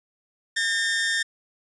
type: tone pair together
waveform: sawtooth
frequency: 1621 / 1814.2 Hz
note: G#6 / A#6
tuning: -42 / -47 cents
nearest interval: major second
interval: 195 cents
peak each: -27 / -19 dBFS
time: 0.56-1.23 s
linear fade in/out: 10 ms
effects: resampled to 22050 Hz